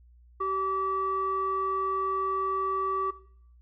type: tone with low-pass filter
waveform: square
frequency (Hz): 384.8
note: G4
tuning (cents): -32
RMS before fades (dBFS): -29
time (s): 0.4-3.11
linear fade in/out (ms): 10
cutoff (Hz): 1200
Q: 6.2
effects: noise-tail reverb RT60 0.6 s tail -17 dB re dry + added 60 Hz sine -53 dBFS peak until 3.61 s